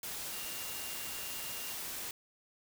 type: tone in noise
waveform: sine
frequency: 2794 Hz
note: F7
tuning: in tune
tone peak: -49 dBFS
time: 0.33-1.73 s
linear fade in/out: 2 ms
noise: white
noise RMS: -41 dBFS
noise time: 0.03-2.11 s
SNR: -11 dB
effects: none